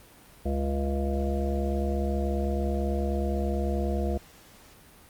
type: harmonic tone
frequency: 69.3 Hz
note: C#2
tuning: in tune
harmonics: 1 / 3 / 5 / 7 / 9 / 10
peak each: -27 / -32 / -34 / -35 / -37 / -37 dBFS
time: 0.45-4.18 s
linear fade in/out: 10 ms
effects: pink hiss -53 dBFS RMS until 5.09 s + Opus 32 kbps